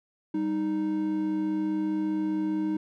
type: tone pair together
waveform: triangle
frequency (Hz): 195.98 / 311.1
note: G3 / D#4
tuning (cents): 0 / 0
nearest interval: minor sixth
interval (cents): 800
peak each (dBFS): -31 / -24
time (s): 0.34-2.77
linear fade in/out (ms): 5
effects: none